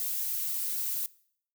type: noise with flanger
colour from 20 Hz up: violet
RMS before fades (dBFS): -32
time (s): 0-1.06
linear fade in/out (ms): 0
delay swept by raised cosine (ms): 1.5 to 7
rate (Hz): 1.9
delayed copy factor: +0.85
effects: noise-tail reverb RT60 0.6 s tail -21 dB re dry